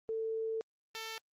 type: tone pair in turn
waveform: sine / 5% pulse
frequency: 445.7 / 445.7 Hz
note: A4 / A4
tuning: +22 / +22 cents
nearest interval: unison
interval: 0 cents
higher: neither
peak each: -33 / -29 dBFS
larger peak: second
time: 0.09-0.61 / 0.95-1.18 s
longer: first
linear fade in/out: 0 ms
effects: low-pass 12000 Hz 12 dB/octave + Opus 24 kbps